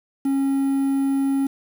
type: tone with quantisation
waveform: triangle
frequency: 273.5 Hz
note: C#4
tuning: 23 cents flat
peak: -16 dBFS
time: 0.25-1.47 s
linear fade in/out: 5 ms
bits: 7
effects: none